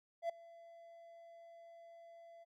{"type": "tone with ADSR envelope", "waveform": "triangle", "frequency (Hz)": 674, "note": "E5", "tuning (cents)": 38, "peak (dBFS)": -31, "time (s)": [0.22, 2.45], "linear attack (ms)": 73, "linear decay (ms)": 6, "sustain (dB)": -22, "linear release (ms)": 25, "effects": []}